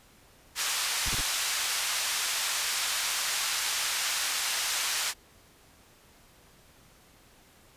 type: band-pass noise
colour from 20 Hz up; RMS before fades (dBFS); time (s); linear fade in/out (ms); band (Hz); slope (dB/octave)
white; -30; 0.55-5.14; 50; 980 to 7300; 12
type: noise bursts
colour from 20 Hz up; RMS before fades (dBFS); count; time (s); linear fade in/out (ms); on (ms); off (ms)
brown; -33; 3; 1.06-1.212; 2; 32; 28
effects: pink hiss -58 dBFS RMS until 7.76 s + resampled to 32000 Hz